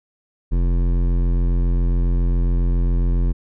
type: tone with hard clipping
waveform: sine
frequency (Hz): 43.65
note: F1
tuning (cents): 0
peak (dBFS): -17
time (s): 0.51-3.33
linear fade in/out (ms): 20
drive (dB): 14
effects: none